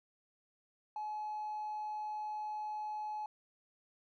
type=tone with hard clipping; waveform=sine; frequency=850 Hz; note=G#5; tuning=40 cents sharp; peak=-38 dBFS; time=0.96-3.26 s; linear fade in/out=2 ms; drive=1 dB; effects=none